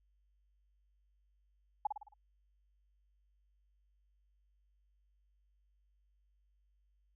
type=tone with echo; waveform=sine; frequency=837 Hz; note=G#5; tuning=13 cents sharp; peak=-28 dBFS; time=1.85-1.87 s; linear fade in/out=5 ms; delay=54 ms; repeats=5; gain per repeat=-6 dB; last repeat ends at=2.14 s; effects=added 50 Hz sine -70 dBFS peak until 7.15 s